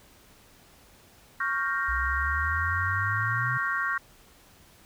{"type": "chord", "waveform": "sine", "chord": "G half-diminished seventh", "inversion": "second", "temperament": "equal", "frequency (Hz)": [1108.7, 1396.9, 1568, 1864.7], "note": ["Db6", "F6", "G6", "Bb6"], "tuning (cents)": [0, 0, 0, 0], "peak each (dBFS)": -31, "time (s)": [1.4, 3.98], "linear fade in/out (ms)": 5}
{"type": "exponential sweep", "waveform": "sine", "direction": "up", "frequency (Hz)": [60.5, 129.3], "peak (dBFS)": -30, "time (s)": [1.88, 3.58], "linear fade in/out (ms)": 10}
{"effects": ["pink hiss -56 dBFS RMS until 4.85 s"]}